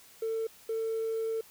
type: tone pair in turn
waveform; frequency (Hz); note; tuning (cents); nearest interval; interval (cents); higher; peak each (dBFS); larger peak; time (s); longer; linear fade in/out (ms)
triangle; 448 / 448; A4 / A4; +31 / +31; unison; 0; neither; -26; neither; 0.22-0.47 / 0.69-1.41; second; 5
effects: tanh soft clip ceiling -26 dBFS + white hiss -56 dBFS RMS until 1.5 s